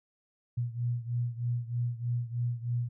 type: beating tone pair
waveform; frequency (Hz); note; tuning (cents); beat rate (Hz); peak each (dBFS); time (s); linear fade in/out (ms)
sine; 119.2 / 122.4; A#2 / B2; +39 / -15; 3.2; -31 / -34; 0.57-2.89; 10
effects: none